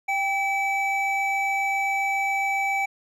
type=tone pair together; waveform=triangle; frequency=788.1 / 2297 Hz; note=G5 / D7; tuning=+9 / -39 cents; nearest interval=octave + perfect fifth; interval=1852 cents; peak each=-23 dBFS; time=0.08-2.86 s; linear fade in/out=10 ms; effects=none